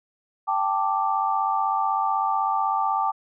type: chord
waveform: sine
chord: G suspended second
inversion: none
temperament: equal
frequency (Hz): 784 / 880 / 1174.7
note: G5 / A5 / D6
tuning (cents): 0 / 0 / 0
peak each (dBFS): -25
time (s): 0.47-3.12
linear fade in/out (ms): 20
effects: none